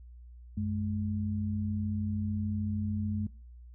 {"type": "tone pair together", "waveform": "sine", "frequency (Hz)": [93.39, 211.9], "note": ["F#2", "G#3"], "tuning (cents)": [17, 35], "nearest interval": "octave + major second", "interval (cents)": 1418, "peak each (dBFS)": [-32, -32], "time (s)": [0.57, 3.27], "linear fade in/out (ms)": 5, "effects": ["noise-tail reverb RT60 0.4 s tail -23 dB re dry", "added 60 Hz sine -47 dBFS peak until 3.74 s"]}